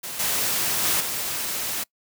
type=noise with level steps; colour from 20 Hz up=white; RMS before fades=-33 / -24 / -22 / -28 dBFS; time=0.03-1.84 s; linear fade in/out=10 ms; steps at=0.19 / 0.83 / 1 s; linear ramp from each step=10 ms; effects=noise-tail reverb RT60 0.1 s tail -24 dB re dry + high-pass 80 Hz 12 dB/octave